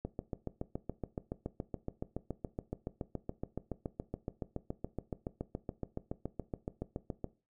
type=click train; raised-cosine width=2 ms; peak=-23 dBFS; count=52; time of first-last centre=0.05-7.243 s; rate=7.09 Hz; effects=noise-tail reverb RT60 0.3 s tail -17 dB re dry